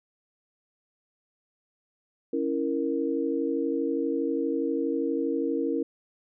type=chord; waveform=sine; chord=A# diminished; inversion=first; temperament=equal; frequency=277.2 / 329.6 / 466.2 Hz; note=C#4 / E4 / A#4; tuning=0 / 0 / 0 cents; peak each=-29 dBFS; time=2.33-5.83 s; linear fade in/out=5 ms; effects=none